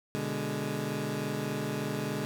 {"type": "chord", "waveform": "20% pulse", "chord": "G# diminished", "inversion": "first", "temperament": "equal", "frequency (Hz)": [123.47, 146.83, 207.7], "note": ["B2", "D3", "G#3"], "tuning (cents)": [0, 0, 0], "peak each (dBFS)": [-33, -30, -30], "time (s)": [0.15, 2.25], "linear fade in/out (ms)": 0, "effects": []}